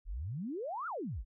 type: exponential two-way sweep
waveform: sine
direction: up then down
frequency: 36.38 to 1447 to 36.38 Hz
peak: -36 dBFS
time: 0.05-1.25 s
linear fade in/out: 50 ms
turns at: 0.87 s
effects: none